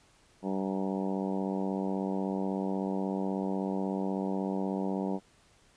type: harmonic tone with a mistuned harmonic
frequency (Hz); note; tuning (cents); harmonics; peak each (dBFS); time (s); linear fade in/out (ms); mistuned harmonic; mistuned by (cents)
96.3; G2; -30; 2 / 3 / 4 / 5 / 6 / 7 / 8 / 9 / 10; -32 / -36 / -38 / -40 / -42 / -43 / -44 / -45 / -46; 0.42-5.2; 50; 10; -32
effects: pink hiss -63 dBFS RMS until 5.76 s + resampled to 22050 Hz